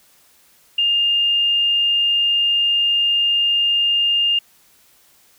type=tone; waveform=sine; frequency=2815 Hz; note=F7; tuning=13 cents sharp; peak=-14 dBFS; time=0.78-4.39 s; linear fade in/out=5 ms; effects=white hiss -54 dBFS RMS until 5.38 s